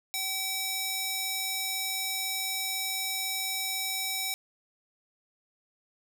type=tone with high-pass filter; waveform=square; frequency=766 Hz; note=G5; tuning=40 cents flat; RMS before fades=-32 dBFS; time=0.14-4.34 s; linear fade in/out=0 ms; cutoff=2800 Hz; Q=0.54; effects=none